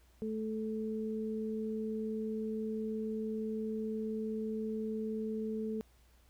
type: tone pair together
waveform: sine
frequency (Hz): 218 / 437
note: A3 / A4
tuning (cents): -16 / -12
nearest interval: octave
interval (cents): 1204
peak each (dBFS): -36 / -38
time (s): 0.22-5.81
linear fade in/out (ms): 0
effects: added 60 Hz sine -63 dBFS peak until 6.29 s + pink hiss -69 dBFS RMS until 6.29 s